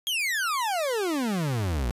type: exponential sweep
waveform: 40% pulse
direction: down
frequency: 3322 to 54.4 Hz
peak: -24 dBFS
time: 0.07-1.91 s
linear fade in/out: 0 ms
effects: resampled to 32000 Hz